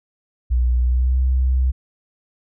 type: tone with pitch glide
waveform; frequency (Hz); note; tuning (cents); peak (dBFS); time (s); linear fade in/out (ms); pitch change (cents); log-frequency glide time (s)
sine; 61.1 to 64.32; B1 to C2; -18 to -29; -14; 0.5-1.72; 20; +89; 0.81-1.18
effects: none